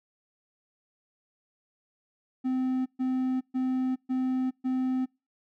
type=tone bursts; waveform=triangle; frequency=257.9 Hz; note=C4; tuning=25 cents flat; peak=-23 dBFS; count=5; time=2.44-5.06 s; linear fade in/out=20 ms; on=420 ms; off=130 ms; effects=noise-tail reverb RT60 0.3 s tail -26 dB re dry